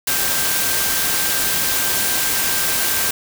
sine tone in noise, 1574 Hz, G6, 7 cents sharp, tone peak -29 dBFS, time 0.07-3.11 s, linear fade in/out 5 ms, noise white, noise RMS -19 dBFS, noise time 0.07-3.11 s, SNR -13 dB, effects none

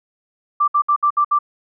sine tone bursts, 1174.7 Hz, D6, in tune, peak -12 dBFS, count 6, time 0.6-1.389 s, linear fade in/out 10 ms, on 79 ms, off 63 ms, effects none

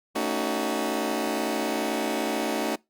20% pulse chord, D# half-diminished seventh, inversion second, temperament just, 224 / 280 / 311.1 / 373.4 Hz, A3 / C#4 / D#4 / F#4, +31 / +18 / 0 / +16 cents, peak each -26 dBFS, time 0.15-2.76 s, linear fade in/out 10 ms, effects noise-tail reverb RT60 0.2 s tail -23 dB re dry + Opus 48 kbps

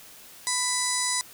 harmonic tone, 995 Hz, B5, 13 cents sharp, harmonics 1 / 2 / 4 / 5 / 6 / 7 / 8 / 9 / 10, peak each -33 / -33 / -33 / -33 / -33 / -33 / -33 / -33 / -33 dBFS, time 0.47-1.21 s, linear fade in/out 0 ms, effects white hiss -48 dBFS RMS until 1.33 s

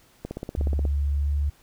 click train, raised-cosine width 2 ms, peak -18 dBFS, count 11, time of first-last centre 0.25-0.852 s, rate 16.6 Hz
sine tone with pitch glide, 71.3 to 72.17 Hz, C#2 to D2, +49 to -30 cents, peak -21 dBFS, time 0.57-1.5 s, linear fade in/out 10 ms, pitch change +21 cents, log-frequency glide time 1.18-1.33 s
effects pink hiss -58 dBFS RMS until 1.62 s

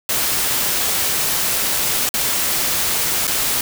white noise with dropouts, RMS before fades -19 dBFS, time 0.09-3.61 s, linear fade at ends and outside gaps 2 ms, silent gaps 2.091-2.14 / 3.27-3.277 s, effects none

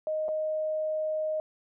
sine tone with dropouts, 622 Hz, D#5, 1 cent flat, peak -27 dBFS, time 0.07-1.4 s, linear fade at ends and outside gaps 1 ms, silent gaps 0.283-0.288 s, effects none

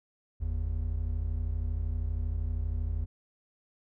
triangle tone pair together, 47.29 / 80 Hz, F#1 / D#2, +39 / +49 cents, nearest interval major sixth, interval 910 cents, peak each -30 / -29 dBFS, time 0.4-3.06 s, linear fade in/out 20 ms, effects none

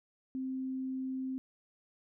sine tone, 261.6 Hz, C4, in tune, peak -34 dBFS, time 0.35-1.38 s, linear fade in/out 0 ms, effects none

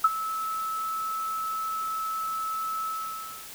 sine tone with ADSR envelope, 1304 Hz, E6, 19 cents flat, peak -13 dBFS, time 0.04-3.49 s, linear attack 6 ms, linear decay 36 ms, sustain -15 dB, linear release 640 ms, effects white hiss -43 dBFS RMS until 3.54 s

